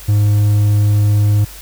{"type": "tone with hard clipping", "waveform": "triangle", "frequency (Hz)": 103.83, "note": "G#2", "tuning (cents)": 0, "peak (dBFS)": -10, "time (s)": [0.08, 1.45], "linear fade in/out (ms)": 10, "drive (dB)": 6, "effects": ["added 50 Hz sine -35 dBFS peak until 1.61 s", "white hiss -36 dBFS RMS until 1.61 s"]}